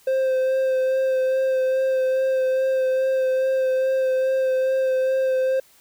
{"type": "tone with vibrato", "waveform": "triangle", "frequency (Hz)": 523.3, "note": "C5", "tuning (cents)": 0, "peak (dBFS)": -16, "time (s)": [0.07, 5.6], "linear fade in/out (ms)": 5, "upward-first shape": "sine", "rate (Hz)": 2.4, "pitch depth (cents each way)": 16, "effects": ["white hiss -55 dBFS RMS until 5.8 s"]}